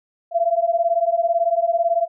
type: beating tone pair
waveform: sine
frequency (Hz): 669 / 687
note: E5 / F5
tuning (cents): +25 / -29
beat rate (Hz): 18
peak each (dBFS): -19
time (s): 0.31-2.08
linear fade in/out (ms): 50
effects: none